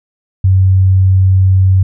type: tone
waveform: sine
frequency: 94.5 Hz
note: F#2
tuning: 37 cents sharp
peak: -5 dBFS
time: 0.44-1.83 s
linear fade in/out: 5 ms
effects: none